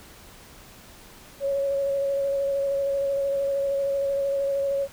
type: tone with vibrato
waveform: sine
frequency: 554.4 Hz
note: C#5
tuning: in tune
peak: -22 dBFS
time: 1.4-4.88 s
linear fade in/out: 50 ms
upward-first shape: square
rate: 13 Hz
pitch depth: 13 cents each way
effects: pink hiss -48 dBFS RMS until 4.92 s